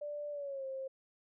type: tone with pitch glide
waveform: sine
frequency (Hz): 587.3 to 532.4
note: D5 to C5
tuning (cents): 0 to +30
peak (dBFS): -38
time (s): 0.01-0.88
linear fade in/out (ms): 10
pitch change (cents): -170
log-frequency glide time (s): 0.31-0.65
effects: none